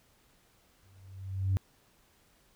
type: tone with exponential growth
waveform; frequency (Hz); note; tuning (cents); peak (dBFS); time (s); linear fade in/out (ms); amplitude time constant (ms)
sine; 95.7; G2; -41; -21; 0.83-1.57; 0; 160
effects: tanh soft clip ceiling -22 dBFS + pink hiss -66 dBFS RMS until 2.55 s